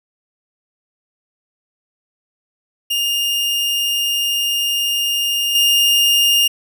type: tone with level steps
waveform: 40% pulse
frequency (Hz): 2827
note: F7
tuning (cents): +20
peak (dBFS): -15 / -10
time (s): 2.9-6.48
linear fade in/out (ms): 10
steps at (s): 5.55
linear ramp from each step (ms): 2
effects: none